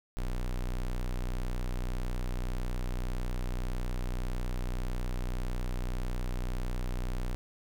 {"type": "tone", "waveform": "square", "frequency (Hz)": 30.87, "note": "B0", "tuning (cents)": 0, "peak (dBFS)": -31, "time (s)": [0.17, 7.35], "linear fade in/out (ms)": 0, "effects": []}